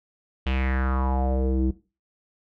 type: tone with low-pass filter sweep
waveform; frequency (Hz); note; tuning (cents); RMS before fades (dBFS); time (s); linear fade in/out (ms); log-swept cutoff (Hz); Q
square; 65.41; C2; 0; -24; 0.46-1.71; 5; 3000 to 290; 4.5
effects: noise-tail reverb RT60 0.3 s tail -17 dB re dry